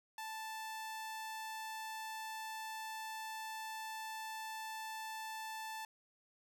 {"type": "tone", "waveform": "sawtooth", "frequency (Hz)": 880, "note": "A5", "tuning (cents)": 0, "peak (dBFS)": -39, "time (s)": [0.18, 5.85], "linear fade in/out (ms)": 2, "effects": []}